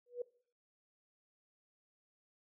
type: tone with exponential growth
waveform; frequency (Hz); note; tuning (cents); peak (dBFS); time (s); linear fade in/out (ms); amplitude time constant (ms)
sine; 486.8; B4; -25; -33; 0.06-0.22; 5; 33
effects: noise-tail reverb RT60 0.5 s tail -21 dB re dry